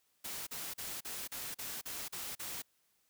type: noise bursts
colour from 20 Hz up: white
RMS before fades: -42 dBFS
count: 9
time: 0.24-2.622 s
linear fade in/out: 10 ms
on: 230 ms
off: 39 ms
effects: white hiss -75 dBFS RMS until 3.09 s